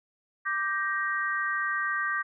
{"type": "chord", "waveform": "sine", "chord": "G minor", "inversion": "second", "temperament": "just", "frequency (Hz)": [1176, 1568, 1881.6], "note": ["D6", "G6", "Bb6"], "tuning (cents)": [2, 0, 16], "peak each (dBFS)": [-31, -30, -31], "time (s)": [0.45, 2.23], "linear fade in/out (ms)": 20, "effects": []}